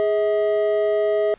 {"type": "tone pair together", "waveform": "triangle", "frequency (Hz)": [415.3, 641], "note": ["G#4", "E5"], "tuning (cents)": [0, -49], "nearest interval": "minor sixth", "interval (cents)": 751, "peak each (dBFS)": -18, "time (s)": [0, 1.34], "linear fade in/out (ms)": 0, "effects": ["pink hiss -54 dBFS RMS until 1.38 s", "resampled to 8000 Hz"]}